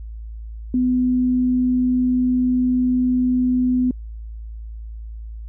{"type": "tone", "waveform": "sine", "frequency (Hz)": 251.4, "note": "B3", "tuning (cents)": 31, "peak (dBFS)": -15, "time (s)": [0.74, 3.91], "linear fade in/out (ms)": 2, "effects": ["added 55 Hz sine -30 dBFS peak until 5.48 s"]}